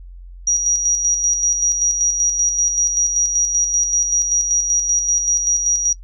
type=tone with tremolo; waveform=sine; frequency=5760 Hz; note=F#8; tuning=47 cents flat; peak=-12 dBFS; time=0.47-5.93 s; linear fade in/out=5 ms; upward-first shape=square; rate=5.2 Hz; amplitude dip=45%; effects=noise-tail reverb RT60 0.1 s tail -24 dB re dry + added 44 Hz sine -34 dBFS peak until 6.03 s